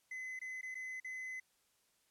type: tone with dropouts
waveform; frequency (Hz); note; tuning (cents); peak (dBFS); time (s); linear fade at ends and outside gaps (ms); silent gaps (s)
triangle; 2032; B6; +49; -40; 0.11-1.4; 5; 0.392-0.414 / 0.613-0.629 / 0.745-0.752 / 1.001-1.045
effects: white hiss -75 dBFS RMS until 2.1 s + low-pass 12000 Hz 12 dB/octave